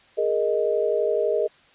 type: chord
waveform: sine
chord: Ab suspended second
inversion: none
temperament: just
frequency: 415.3 / 467.2 / 623 Hz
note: Ab4 / Bb4 / Eb5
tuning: 0 / +4 / +2 cents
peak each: -24 dBFS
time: 0.17-1.48 s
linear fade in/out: 20 ms
effects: white hiss -55 dBFS RMS until 1.74 s + resampled to 8000 Hz